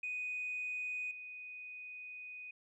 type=tone with level steps; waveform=sine; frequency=2489 Hz; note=D#7; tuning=in tune; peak=-36 / -45 dBFS; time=0.03-2.51 s; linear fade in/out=5 ms; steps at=1.11 s; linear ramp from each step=2 ms; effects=tanh soft clip ceiling -32 dBFS